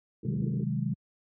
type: low-pass noise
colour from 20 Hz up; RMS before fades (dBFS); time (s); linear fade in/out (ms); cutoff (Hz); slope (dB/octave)
white; -40; 0.23-0.64; 5; 450; 96
type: chord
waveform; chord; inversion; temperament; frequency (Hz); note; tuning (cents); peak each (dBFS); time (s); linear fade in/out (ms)
sine; Ab dominant seventh; first; just; 129.78 / 155.74 / 186.89 / 207.7; C3 / Eb3 / Gb3 / Ab3; -14 / +2 / +18 / 0; -31 / -32 / -35 / -33; 0.25-0.94; 5
effects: high-pass 80 Hz 12 dB/octave